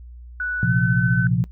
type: tone with pitch glide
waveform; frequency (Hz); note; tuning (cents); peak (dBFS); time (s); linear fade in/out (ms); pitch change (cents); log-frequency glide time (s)
sine; 1480 to 1517.2; F#6 to F#6; 0 to +43; -22; 0.4-1.27; 2; +43; 0.64-0.72
type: chord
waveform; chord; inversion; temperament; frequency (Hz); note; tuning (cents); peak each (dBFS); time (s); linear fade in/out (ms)
sine; Bb suspended second; none; equal; 116.54 / 130.81 / 174.61; Bb2 / C3 / F3; 0 / 0 / 0; -21; 0.63-1.44; 0
effects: noise-tail reverb RT60 0.1 s tail -21 dB re dry + added 60 Hz sine -37 dBFS peak until 1.51 s